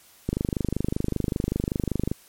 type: click train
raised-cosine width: 3 ms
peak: -11 dBFS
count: 47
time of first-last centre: 0.29-2.115 s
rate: 25.2 Hz
effects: white hiss -54 dBFS RMS until 2.28 s + MP3 64 kbps